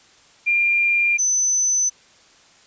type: tone pair in turn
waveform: sine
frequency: 2394 / 6059 Hz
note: D7 / F#8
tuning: +33 / +40 cents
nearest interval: octave + major third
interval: 1607 cents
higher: second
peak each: -15 / -16 dBFS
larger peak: first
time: 0.46-1.18 / 1.18-1.9 s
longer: neither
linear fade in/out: 20 ms
effects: white hiss -52 dBFS RMS until 2.66 s + resampled to 16000 Hz